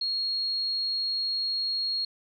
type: tone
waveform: sine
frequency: 4288 Hz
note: C8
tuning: 42 cents sharp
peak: -26 dBFS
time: 0.01-2.05 s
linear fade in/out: 5 ms
effects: none